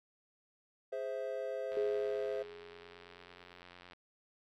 triangle chord, Ab augmented, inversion none, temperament equal with one note detuned, 415.3 / 523.3 / 656.6 Hz, Ab4 / C5 / E5, 0 / 0 / -7 cents, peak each -41 / -37 / -40 dBFS, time 0.92-2.43 s, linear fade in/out 10 ms
click train, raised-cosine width 0.3 ms, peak -37 dBFS, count 198, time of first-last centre 1.72-3.933 s, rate 89 Hz
sine tone with exponential decay, 415.3 Hz, G#4, in tune, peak -32 dBFS, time 1.77-3.61 s, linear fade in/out 1 ms, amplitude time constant 400 ms
effects none

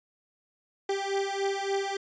30% pulse beating tone pair, 392 / 395.5 Hz, G4 / G4, 0 / +15 cents, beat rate 3.5 Hz, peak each -28 dBFS, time 0.89-1.97 s, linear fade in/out 5 ms, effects resampled to 16000 Hz

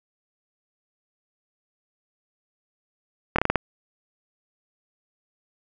slowing click train, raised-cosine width 0.5 ms, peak -4 dBFS, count 6, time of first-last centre 3.36-3.557 s, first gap 25 ms, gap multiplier 1.23, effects none

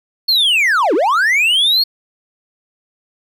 triangle linear two-way sweep, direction down then up, 4400 to 281.6 to 4400 Hz, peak -9 dBFS, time 0.28-1.84 s, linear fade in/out 10 ms, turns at 0.94 s, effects none

